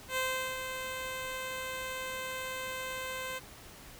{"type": "tone with ADSR envelope", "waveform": "10% pulse", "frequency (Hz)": 518, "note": "C5", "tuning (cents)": -17, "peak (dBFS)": -21, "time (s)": [0.08, 3.4], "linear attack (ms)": 91, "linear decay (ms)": 390, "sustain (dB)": -7, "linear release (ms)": 26, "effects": ["pink hiss -51 dBFS RMS until 3.99 s"]}